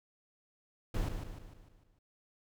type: noise with echo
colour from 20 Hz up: brown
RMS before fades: -33 dBFS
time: 0.94-1.09 s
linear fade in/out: 5 ms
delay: 150 ms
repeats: 6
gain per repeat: -6 dB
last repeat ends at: 1.99 s
effects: none